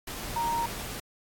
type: tone in noise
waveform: sine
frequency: 932.3 Hz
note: A#5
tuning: in tune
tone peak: -26 dBFS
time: 0.36-0.66 s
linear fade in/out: 5 ms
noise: pink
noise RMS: -37 dBFS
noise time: 0.07-1 s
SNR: +8 dB
effects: AAC 64 kbps